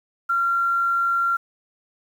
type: tone with quantisation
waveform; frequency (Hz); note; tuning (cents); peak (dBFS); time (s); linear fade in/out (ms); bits
sine; 1376; F6; -26; -18; 0.29-1.37; 10; 8
effects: none